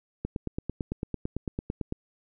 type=click train; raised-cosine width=3 ms; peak=-17 dBFS; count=16; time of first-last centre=0.25-1.924 s; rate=8.96 Hz; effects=none